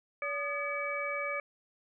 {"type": "harmonic tone with a mistuned harmonic", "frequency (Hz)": 571, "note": "D5", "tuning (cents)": -49, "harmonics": [1, 2, 3, 4], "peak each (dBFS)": [-37, -38, -43, -35], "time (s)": [0.22, 1.4], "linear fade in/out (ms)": 2, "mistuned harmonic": 2, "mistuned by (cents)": 120, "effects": []}